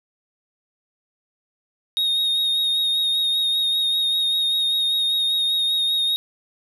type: tone with vibrato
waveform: triangle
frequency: 3729 Hz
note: A#7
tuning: in tune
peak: -17 dBFS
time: 1.97-6.16 s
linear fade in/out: 0 ms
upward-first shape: sine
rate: 5.1 Hz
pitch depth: 23 cents each way
effects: none